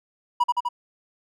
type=tone with echo; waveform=triangle; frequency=971 Hz; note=B5; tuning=30 cents flat; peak=-14 dBFS; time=0.4-0.44 s; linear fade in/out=10 ms; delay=83 ms; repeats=3; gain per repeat=-2 dB; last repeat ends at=0.689 s; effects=none